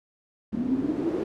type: noise with low-pass filter sweep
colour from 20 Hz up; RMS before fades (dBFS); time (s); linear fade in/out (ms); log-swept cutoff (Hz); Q
blue; -27; 0.52-1.24; 10; 230 to 370; 8.9
effects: none